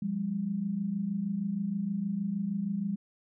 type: tone pair together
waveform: sine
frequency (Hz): 175.9 / 202.3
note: F3 / G#3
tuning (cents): +13 / -45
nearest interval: major second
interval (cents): 242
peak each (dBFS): -35 / -30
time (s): 0.02-2.96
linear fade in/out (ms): 5
effects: none